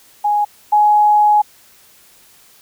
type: tone pair in turn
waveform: sine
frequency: 830.6 / 838.3 Hz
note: G#5 / G#5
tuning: 0 / +16 cents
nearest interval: unison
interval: 16 cents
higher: second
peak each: -12 / -8 dBFS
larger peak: second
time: 0.24-0.45 / 0.72-1.42 s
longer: second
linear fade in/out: 10 ms
effects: white hiss -48 dBFS RMS until 2.61 s